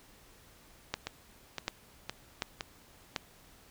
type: two click trains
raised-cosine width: 0.2 ms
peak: -18 / -14 dBFS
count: 4 / 4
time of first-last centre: 1.07-2.608 / 0.94-3.162 s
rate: 1.95 / 1.35 Hz
effects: pink hiss -59 dBFS RMS until 3.7 s